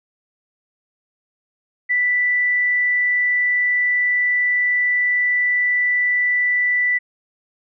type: tone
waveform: sine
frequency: 1975.5 Hz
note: B6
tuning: in tune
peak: -15 dBFS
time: 1.89-6.99 s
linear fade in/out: 20 ms
effects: none